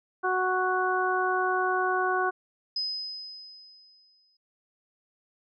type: harmonic tone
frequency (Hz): 370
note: F#4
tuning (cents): 0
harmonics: 1 / 2 / 3 / 4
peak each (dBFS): -29 / -29 / -29 / -29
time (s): 0.23-2.31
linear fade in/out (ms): 20
type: tone with exponential decay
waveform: sine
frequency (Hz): 5040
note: D#8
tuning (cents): +21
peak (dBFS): -26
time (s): 2.76-4.37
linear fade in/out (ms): 5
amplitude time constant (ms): 350
effects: none